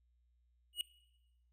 square tone with exponential growth, 2900 Hz, F#7, 35 cents flat, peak -31 dBFS, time 0.73-0.81 s, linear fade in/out 1 ms, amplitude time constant 17 ms, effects noise-tail reverb RT60 1.0 s tail -20 dB re dry + added 60 Hz sine -70 dBFS peak until 1.52 s

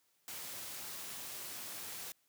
white noise, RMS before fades -45 dBFS, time 0.28-2.12 s, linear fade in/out 0 ms, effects white hiss -75 dBFS RMS until 2.28 s + high-pass 80 Hz 12 dB/octave

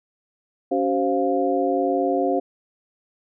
sine tone cluster, 280.8 / 381.6 / 526 / 700 Hz, C#4 / G4 / C5 / F5, +22 / -47 / +9 / +4 cents, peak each -24 dBFS, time 0.71-2.4 s, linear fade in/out 10 ms, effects none

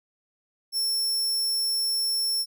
sawtooth tone, 5400 Hz, E8, 41 cents sharp, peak -21 dBFS, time 0.72-2.46 s, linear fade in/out 50 ms, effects none

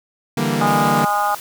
sawtooth chord, E half-diminished seventh, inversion third, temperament equal, 146.83 / 164.81 / 196 / 233.1 Hz, D3 / E3 / G3 / Bb3, 0 / 0 / 0 / 0 cents, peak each -19 / -21 / -20 / -17 dBFS, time 0.37-1.05 s, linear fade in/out 5 ms
harmonic tone, 205.5 Hz, G#3, 18 cents flat, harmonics 3 / 4 / 5 / 6 / 7, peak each -28 / -18 / -27 / -21 / -27 dBFS, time 0.61-1.35 s, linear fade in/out 5 ms
white noise, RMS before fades -34 dBFS, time 0.67-1.4 s, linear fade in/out 0 ms
effects none

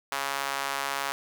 sawtooth tone with high-pass filter, 138.59 Hz, C#3, in tune, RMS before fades -31 dBFS, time 0.12-1.12 s, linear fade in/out 0 ms, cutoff 1000 Hz, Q 1.3, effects none

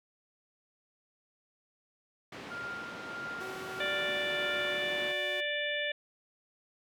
pink band-pass noise, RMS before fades -45 dBFS, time 2.32-5.12 s, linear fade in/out 5 ms, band 190 to 3300 Hz, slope 12 dB/octave
sine tone with tremolo, 1400 Hz, F6, 4 cents sharp, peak -37 dBFS, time 2.5-4.79 s, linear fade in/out 20 ms, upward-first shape sine, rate 1.6 Hz, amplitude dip 60%
sawtooth tone with pitch glide, 377.4 to 366.4 Hz, F#4 to F#4, +34 to -17 cents, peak -38 dBFS, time 3.4-5.41 s, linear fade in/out 10 ms, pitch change -51 cents, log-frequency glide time 3.95-4.48 s
harmonic tone, 587.3 Hz, D5, in tune, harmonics 1 / 3 / 4 / 5 / 6, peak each -36 / -35 / -38 / -40 / -39 dBFS, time 3.8-5.92 s, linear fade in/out 5 ms
effects none

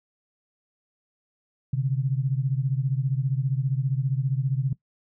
sine beating tone pair, 129.3 / 144.3 Hz, C3 / D3, -20 / -30 cents, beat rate 15 Hz, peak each -24 / -26 dBFS, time 1.73-4.73 s, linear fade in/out 5 ms, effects noise-tail reverb RT60 0.1 s tail -19 dB re dry

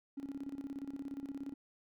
triangle tone with tremolo, 277.2 Hz, C#4, in tune, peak -34 dBFS, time 0.17-1.54 s, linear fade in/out 10 ms, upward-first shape square, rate 17 Hz, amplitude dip 80%, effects tanh soft clip ceiling -36 dBFS

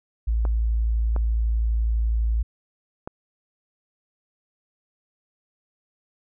sine tone, 56 Hz, A1, 31 cents sharp, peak -19 dBFS, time 0.27-2.43 s, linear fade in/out 10 ms
clicks, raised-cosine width 1 ms, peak -18 dBFS, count 3, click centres 0.452 / 1.163 / 3.075 s
effects none

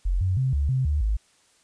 sine tone with pitch steps, 44.98 / 92.8 / 131.2 / 71 / 130.6 / 73.7 / 52.9 Hz, F#1 / F#2 / C3 / C#2 / C3 / D2 / G#1, -48 / +6 / +5 / +42 / -3 / +7 / +33 cents, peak -20 dBFS, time 0.05-1.17 s, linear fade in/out 10 ms, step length 160 ms, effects white hiss -61 dBFS RMS until 1.63 s + resampled to 22050 Hz

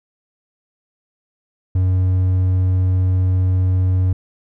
triangle tone, 92.5 Hz, F#2, in tune, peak -11 dBFS, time 1.75-4.13 s, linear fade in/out 5 ms, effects none

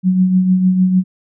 sine tone with tremolo, 185 Hz, F#3, in tune, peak -7 dBFS, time 0.03-1.04 s, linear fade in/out 50 ms, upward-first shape triangle, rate 6.6 Hz, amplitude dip 55%, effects none

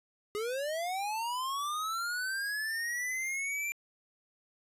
square linear sweep, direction up, 407.3 to 2374 Hz, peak -33 dBFS, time 0.35-3.72 s, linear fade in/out 0 ms, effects resampled to 32000 Hz + 12-bit

